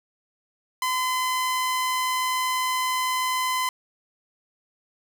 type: tone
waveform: sawtooth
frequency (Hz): 1021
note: C6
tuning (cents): -43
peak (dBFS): -19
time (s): 0.82-3.69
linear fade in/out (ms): 2
effects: none